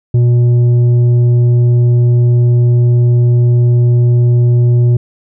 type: tone with tanh clipping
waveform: sine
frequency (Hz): 120.8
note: B2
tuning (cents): -38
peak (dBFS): -7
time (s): 0.14-4.97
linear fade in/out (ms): 5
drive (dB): 6
effects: none